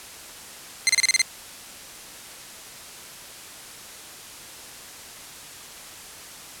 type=tone bursts; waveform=15% pulse; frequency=2080 Hz; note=C7; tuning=11 cents flat; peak=-9 dBFS; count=7; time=0.87-1.217 s; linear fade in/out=0 ms; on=23 ms; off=31 ms; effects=white hiss -41 dBFS RMS until 6.6 s + low-pass 11000 Hz 12 dB/octave